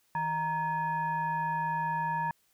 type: tone with frequency modulation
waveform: sine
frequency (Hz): 932.3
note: A#5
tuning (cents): 0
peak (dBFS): -28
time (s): 0.15-2.31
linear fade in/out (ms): 2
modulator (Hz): 773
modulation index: 0.68
effects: white hiss -70 dBFS RMS until 2.53 s